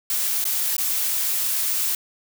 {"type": "noise with dropouts", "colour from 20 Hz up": "blue", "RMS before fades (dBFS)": -23, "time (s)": [0.1, 1.95], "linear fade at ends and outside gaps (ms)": 2, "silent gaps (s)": [[0.442, 0.452], [0.766, 0.781]], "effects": []}